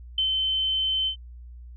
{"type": "tone with ADSR envelope", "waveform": "sine", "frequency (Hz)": 3075, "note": "G7", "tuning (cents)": -34, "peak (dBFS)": -20, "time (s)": [0.18, 1.16], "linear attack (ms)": 3, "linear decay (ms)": 100, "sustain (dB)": -2, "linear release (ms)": 91, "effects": ["added 60 Hz sine -40 dBFS peak until 1.76 s"]}